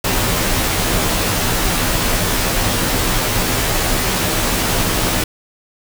pink noise with comb filter, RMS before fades -17 dBFS, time 0.04-5.24 s, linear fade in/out 5 ms, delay 14 ms, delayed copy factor -0.8, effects none

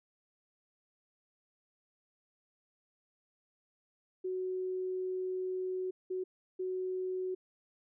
sine tone bursts at uneven times, 370.9 Hz, F#4, 4 cents sharp, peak -33 dBFS, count 3, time 4.24-5.91 / 6.1-6.24 / 6.59-7.35 s, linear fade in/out 10 ms, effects none

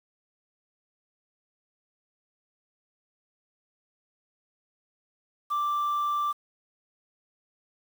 sine tone, 1175 Hz, D6, 1 cent sharp, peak -22 dBFS, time 5.5-6.33 s, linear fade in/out 20 ms, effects tanh soft clip ceiling -24 dBFS + 8-bit

